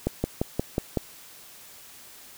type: slowing click train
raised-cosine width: 2 ms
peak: -10 dBFS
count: 6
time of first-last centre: 0.07-0.973 s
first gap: 170 ms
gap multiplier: 1.03
effects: white hiss -48 dBFS RMS until 2.37 s